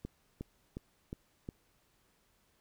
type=click train; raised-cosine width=3 ms; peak=-27 dBFS; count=5; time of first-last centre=0.05-1.489 s; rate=2.78 Hz; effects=pink hiss -72 dBFS RMS until 2.6 s